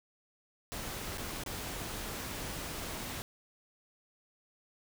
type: noise with dropouts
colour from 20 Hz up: pink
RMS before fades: -40 dBFS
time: 0.72-3.22 s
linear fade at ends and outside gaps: 0 ms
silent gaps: 1.174-1.181 / 1.436-1.462 s
effects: none